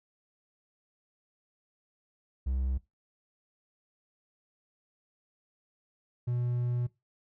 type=tone pair in turn; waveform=triangle; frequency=65 / 121.93 Hz; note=C2 / B2; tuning=-11 / -22 cents; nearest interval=major seventh; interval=1089 cents; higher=second; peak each=-26 dBFS; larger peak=neither; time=2.46-2.78 / 6.27-6.87 s; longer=second; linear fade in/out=10 ms; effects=noise-tail reverb RT60 0.2 s tail -19 dB re dry